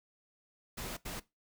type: noise bursts at uneven times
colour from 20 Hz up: pink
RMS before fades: -41 dBFS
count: 2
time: 0.77-0.97 / 1.05-1.2 s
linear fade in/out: 10 ms
effects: noise-tail reverb RT60 0.2 s tail -18 dB re dry